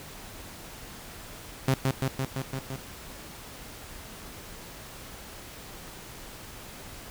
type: tone with echo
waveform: sawtooth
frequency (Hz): 133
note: C3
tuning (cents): +29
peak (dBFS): -17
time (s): 1.68-1.74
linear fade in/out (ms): 2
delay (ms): 170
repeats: 6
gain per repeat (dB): -2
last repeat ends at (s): 2.76
effects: pink hiss -44 dBFS RMS until 7.1 s